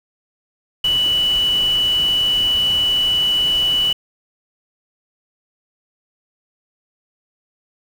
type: tone in noise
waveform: sine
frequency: 2960 Hz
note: F#7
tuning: in tune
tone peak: -14 dBFS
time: 0.84-3.93 s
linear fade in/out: 5 ms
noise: pink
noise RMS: -32 dBFS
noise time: 0.84-3.93 s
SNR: +15 dB
effects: none